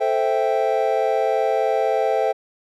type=chord; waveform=triangle; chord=A minor seventh; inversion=none; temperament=equal; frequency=440 / 523.3 / 659.3 / 784 Hz; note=A4 / C5 / E5 / G5; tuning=0 / 0 / 0 / 0 cents; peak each=-21 dBFS; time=0-2.33 s; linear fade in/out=20 ms; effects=none